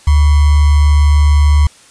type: tone with sample-and-hold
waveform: sine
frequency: 73.5 Hz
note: D2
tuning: 2 cents sharp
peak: -5 dBFS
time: 0.07-1.67 s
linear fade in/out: 5 ms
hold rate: 1050 Hz
effects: white hiss -43 dBFS RMS until 1.9 s + resampled to 22050 Hz